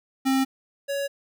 square tone pair in turn, 266.4 / 559.9 Hz, C4 / C#5, +31 / +17 cents, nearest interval octave + minor second, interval 1286 cents, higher second, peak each -20 / -26 dBFS, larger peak first, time 0.25-0.45 / 0.88-1.08 s, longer neither, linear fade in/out 20 ms, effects none

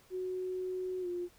sine tone with pitch glide, 369.4 to 353.1 Hz, F#4 to F4, -3 to +19 cents, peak -34 dBFS, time 0.1-1.29 s, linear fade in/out 50 ms, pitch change -78 cents, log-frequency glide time 1.01-1.07 s, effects pink hiss -63 dBFS RMS until 1.38 s

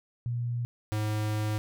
sine / square tone pair in turn, 119.9 / 106.82 Hz, A#2 / G#2, +49 / +49 cents, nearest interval major second, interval 200 cents, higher first, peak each -28 dBFS, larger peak neither, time 0.26-0.65 / 0.92-1.58 s, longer second, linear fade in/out 0 ms, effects none

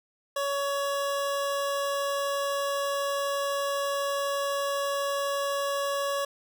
25% pulse tone, 561 Hz, C#5, 21 cents sharp, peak -23 dBFS, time 0.36-6.25 s, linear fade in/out 5 ms, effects none

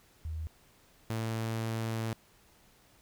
sine / sawtooth tone pair in turn, 79.2 / 112.41 Hz, D#2 / A2, +31 / +38 cents, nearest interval tritone, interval 607 cents, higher second, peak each -34 / -28 dBFS, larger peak second, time 0.25-0.47 / 1.1-2.13 s, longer second, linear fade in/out 0 ms, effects pink hiss -63 dBFS RMS until 3.01 s

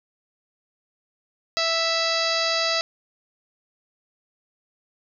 harmonic tone with a mistuned harmonic, 659.3 Hz, E5, in tune, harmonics 1 / 2 / 3 / 4 / 5 / 6 / 7 / 8 / 9 / 10, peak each -27 / -29 / -30 / -31 / -35 / -28 / -28 / -29 / -40 / -39 dBFS, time 1.57-2.81 s, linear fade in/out 0 ms, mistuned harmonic 8, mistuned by -62 cents, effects none

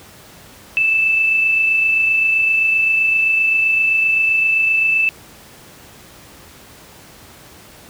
sine tone with amplitude modulation, 2637 Hz, E7, in tune, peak -11 dBFS, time 0.77-5.09 s, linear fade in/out 0 ms, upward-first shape sine, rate 27.7 Hz, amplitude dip 30%, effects pink hiss -42 dBFS RMS until 7.89 s + high-pass 60 Hz 12 dB/octave

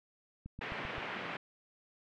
click train, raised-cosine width 5 ms, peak -32 dBFS, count 5, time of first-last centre 0.46-0.982 s, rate 7.66 Hz
white band-pass noise, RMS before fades -41 dBFS, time 0.61-1.37 s, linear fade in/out 5 ms, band 120 to 2500 Hz, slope 24 dB/octave
effects none

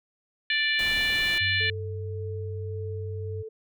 harmonic tone, 587.3 Hz, D5, in tune, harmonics 3 / 4 / 5 / 6 / 7, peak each -26 / -28 / -30 / -32 / -33 dBFS, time 0.5-1.7 s, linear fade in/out 2 ms
pink noise, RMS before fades -38 dBFS, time 0.79-1.38 s, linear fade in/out 0 ms
sine tone, 97.1 Hz, G2, 16 cents flat, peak -31 dBFS, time 1.4-3.43 s, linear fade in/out 20 ms
sine tone with tremolo, 440 Hz, A4, in tune, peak -35 dBFS, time 1.6-3.49 s, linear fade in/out 10 ms, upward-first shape sine, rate 1.8 Hz, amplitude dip 25%
effects none

